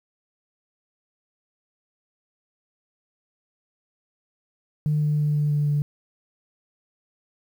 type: tone with pitch steps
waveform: sine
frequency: 150.6 / 149.73 / 148.87 / 148.01 / 147.16 / 146.31 Hz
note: D3 / D3 / D3 / D3 / D3 / D3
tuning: +44 / +34 / +24 / +14 / +4 / -6 cents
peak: -18 dBFS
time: 4.86-5.82 s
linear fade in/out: 0 ms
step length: 160 ms
effects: tanh soft clip ceiling -15 dBFS + 9-bit